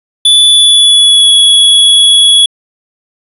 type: tone with pitch glide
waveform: square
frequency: 3467 to 3368 Hz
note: A7 to G#7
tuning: -26 to +24 cents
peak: -3 dBFS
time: 0.25-2.46 s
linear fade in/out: 5 ms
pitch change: -50 cents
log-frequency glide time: 0.47-1.32 s
effects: resampled to 32000 Hz